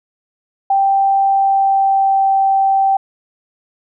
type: tone with pitch glide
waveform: sine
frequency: 784 to 778.6 Hz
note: G5 to G5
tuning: 0 to -12 cents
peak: -10 dBFS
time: 0.7-2.97 s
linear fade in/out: 5 ms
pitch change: -12 cents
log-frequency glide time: 1.27-2.29 s
effects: none